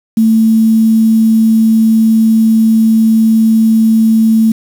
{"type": "tone with quantisation", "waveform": "sine", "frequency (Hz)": 222.4, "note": "A3", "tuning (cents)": 19, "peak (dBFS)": -5, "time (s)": [0.17, 4.52], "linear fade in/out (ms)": 5, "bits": 5, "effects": []}